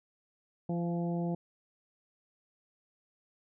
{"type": "harmonic tone with a mistuned harmonic", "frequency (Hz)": 171.2, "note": "F3", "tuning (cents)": -34, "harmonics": [1, 2, 3, 4, 5], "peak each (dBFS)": [-31, -38, -42, -42, -49], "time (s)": [0.69, 1.35], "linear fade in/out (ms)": 5, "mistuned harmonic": 4, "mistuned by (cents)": 16, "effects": []}